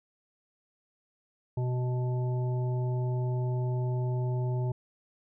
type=harmonic tone; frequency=125 Hz; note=B2; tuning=21 cents sharp; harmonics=1 / 3 / 5 / 7; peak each=-27 / -38 / -43 / -44 dBFS; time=1.57-4.72 s; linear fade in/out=5 ms; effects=none